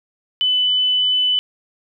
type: tone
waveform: sine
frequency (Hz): 3001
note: F#7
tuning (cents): +24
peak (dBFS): -14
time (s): 0.41-1.39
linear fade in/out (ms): 0
effects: none